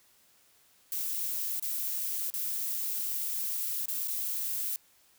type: noise with dropouts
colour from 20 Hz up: violet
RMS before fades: -33 dBFS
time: 0.92-4.76 s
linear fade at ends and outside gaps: 1 ms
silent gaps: 1.597-1.624 / 2.302-2.339 / 3.857-3.883 / 4.075-4.081 s
effects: white hiss -64 dBFS RMS until 5.18 s